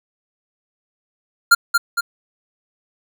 square tone with echo, 1396.9 Hz, F6, in tune, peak -7 dBFS, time 1.51-1.55 s, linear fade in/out 10 ms, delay 230 ms, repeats 2, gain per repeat -5 dB, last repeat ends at 2.01 s, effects none

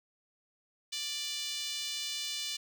5% pulse tone with high-pass filter, 589 Hz, D5, 5 cents sharp, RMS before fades -37 dBFS, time 0.92-2.57 s, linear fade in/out 10 ms, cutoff 3200 Hz, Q 1.9, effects none

